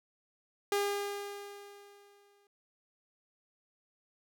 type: tone with exponential decay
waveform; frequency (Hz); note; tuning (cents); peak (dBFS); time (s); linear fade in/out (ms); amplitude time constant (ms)
sawtooth; 404.6; G#4; -45; -24; 0.72-2.47; 2; 380
effects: none